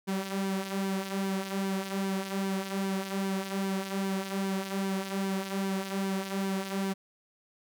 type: tone with flanger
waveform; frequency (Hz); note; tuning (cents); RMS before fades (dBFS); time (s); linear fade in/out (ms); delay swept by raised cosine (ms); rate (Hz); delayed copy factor
sawtooth; 193.7; G3; -20; -32; 0.07-6.94; 20; 1.5 to 5.3; 2.5; -0.55
effects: none